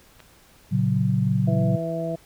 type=clicks; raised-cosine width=0.3 ms; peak=-35 / -29 dBFS; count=2; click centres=0.195 / 0.203 s
type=chord; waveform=sine; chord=F# major; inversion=first; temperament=just; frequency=115.62 / 138.75 / 185 Hz; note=A#2 / C#3 / F#3; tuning=-14 / +2 / 0 cents; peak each=-23 dBFS; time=0.71-1.77 s; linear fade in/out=20 ms
type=harmonic tone; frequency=164.81 Hz; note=E3; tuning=in tune; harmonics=1 / 2 / 3 / 4; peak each=-29 / -33 / -33 / -28 dBFS; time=1.47-2.16 s; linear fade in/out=10 ms
effects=pink hiss -54 dBFS RMS until 2.25 s